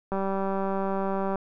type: click train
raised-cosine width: 1 ms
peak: -16 dBFS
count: 241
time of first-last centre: 0.12-1.357 s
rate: 194 Hz
effects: none